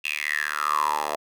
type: tone with high-pass filter sweep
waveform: 10% pulse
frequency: 75 Hz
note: D2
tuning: 37 cents sharp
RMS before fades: -26 dBFS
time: 0.04-1.16 s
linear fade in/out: 10 ms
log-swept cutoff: 2700 to 680 Hz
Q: 9.4
effects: none